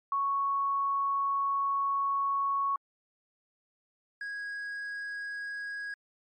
sine / triangle tone pair in turn, 1108.7 / 1650.7 Hz, C#6 / G#6, 0 / -11 cents, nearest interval perfect fifth, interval 689 cents, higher second, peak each -26 / -33 dBFS, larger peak first, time 0.12-2.76 / 4.21-5.94 s, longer first, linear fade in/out 2 ms, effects MP3 32 kbps

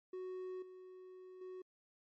triangle tone with level steps, 370 Hz, F#4, in tune, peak -40 / -50 / -44 dBFS, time 0.13-1.62 s, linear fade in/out 5 ms, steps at 0.62 / 1.41 s, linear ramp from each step 5 ms, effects MP3 32 kbps

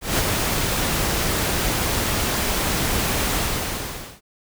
pink noise with ADSR envelope, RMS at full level -19 dBFS, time 0.01-4.21 s, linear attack 170 ms, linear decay 39 ms, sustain -3 dB, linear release 840 ms, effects none

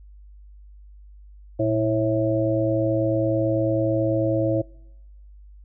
harmonic tone with a mistuned harmonic, 109.1 Hz, A2, 14 cents flat, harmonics 1 / 3 / 5 / 6, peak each -25 / -23 / -23 / -28 dBFS, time 1.59-4.62 s, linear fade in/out 10 ms, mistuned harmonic 1, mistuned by +110 cents, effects noise-tail reverb RT60 1.0 s tail -26 dB re dry + added 50 Hz sine -43 dBFS peak until 5.64 s

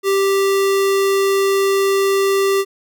square tone, 392 Hz, G4, in tune, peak -14 dBFS, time 0.03-2.65 s, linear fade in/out 50 ms, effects none

